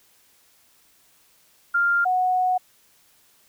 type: tone pair in turn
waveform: sine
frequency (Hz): 1396.9 / 736.1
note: F6 / F#5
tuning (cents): 0 / -9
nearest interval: major seventh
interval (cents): 1109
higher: first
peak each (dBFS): -17 / -18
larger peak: first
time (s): 1.74-2.05 / 2.05-2.58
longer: second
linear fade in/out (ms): 10
effects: white hiss -59 dBFS RMS until 3.48 s